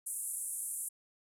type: band-pass noise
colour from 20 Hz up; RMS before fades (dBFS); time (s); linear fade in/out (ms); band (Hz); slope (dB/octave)
white; -39; 0.06-0.89; 10; 8500 to 11000; 48
effects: none